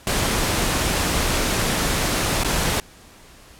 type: noise with dropouts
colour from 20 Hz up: pink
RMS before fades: -21 dBFS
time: 0.07-2.8 s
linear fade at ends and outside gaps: 1 ms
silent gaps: 2.435-2.446 s
effects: pink hiss -47 dBFS RMS until 3.59 s + low-pass 12000 Hz 12 dB/octave